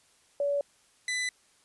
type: tone pair in turn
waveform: sine / sawtooth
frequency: 570 / 1998.7 Hz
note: C#5 / B6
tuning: +48 / +20 cents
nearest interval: octave + minor seventh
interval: 2172 cents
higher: second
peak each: -25 dBFS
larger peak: neither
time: 0.4-0.61 / 1.08-1.29 s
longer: neither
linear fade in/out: 2 ms
effects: white hiss -64 dBFS RMS until 1.64 s + resampled to 24000 Hz